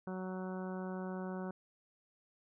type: harmonic tone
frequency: 186 Hz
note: F#3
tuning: 9 cents sharp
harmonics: 1 / 2 / 3 / 4 / 5 / 6 / 7 / 8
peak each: -40 / -45 / -48 / -51 / -52 / -55 / -56 / -54 dBFS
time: 0.07-1.51 s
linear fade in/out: 2 ms
effects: none